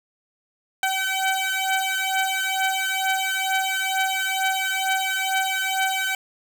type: beating tone pair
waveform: 15% pulse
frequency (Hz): 764 / 766.2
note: G5 / G5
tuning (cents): -45 / -40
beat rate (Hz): 2.2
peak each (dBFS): -18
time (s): 0.83-6.15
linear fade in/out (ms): 2
effects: none